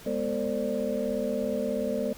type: tone cluster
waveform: sine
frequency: 207.4 / 244.3 / 450.8 / 532 / 592 Hz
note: G#3 / B3 / A4 / C5 / D5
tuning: -2 / -19 / +42 / +29 / +14 cents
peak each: -33 / -33 / -33 / -33 / -32 dBFS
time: 0.06-2.13 s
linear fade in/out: 5 ms
effects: pink hiss -48 dBFS RMS until 2.17 s